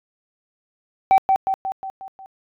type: tone with echo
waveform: sine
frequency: 770 Hz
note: G5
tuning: 31 cents flat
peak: -7 dBFS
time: 1.11-1.18 s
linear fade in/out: 0 ms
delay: 180 ms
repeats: 6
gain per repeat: -5 dB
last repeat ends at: 2.26 s
effects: tanh soft clip ceiling -9 dBFS